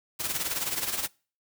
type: noise with tremolo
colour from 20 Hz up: white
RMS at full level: -28 dBFS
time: 0.19-1.08 s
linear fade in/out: 20 ms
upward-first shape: sine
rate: 19 Hz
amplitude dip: 65%
effects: noise-tail reverb RT60 0.4 s tail -26 dB re dry